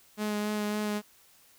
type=tone with vibrato; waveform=sawtooth; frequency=210 Hz; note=G#3; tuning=19 cents sharp; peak=-25 dBFS; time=0.17-1.02 s; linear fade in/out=50 ms; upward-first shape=sine; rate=3.6 Hz; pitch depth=15 cents each way; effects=white hiss -60 dBFS RMS until 1.58 s